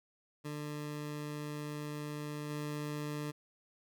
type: tone with level steps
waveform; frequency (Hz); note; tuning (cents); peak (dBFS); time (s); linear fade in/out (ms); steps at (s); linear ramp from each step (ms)
20% pulse; 148.7; D3; +22; -34 / -32; 0.44-3.32; 20; 2.49; 20
effects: none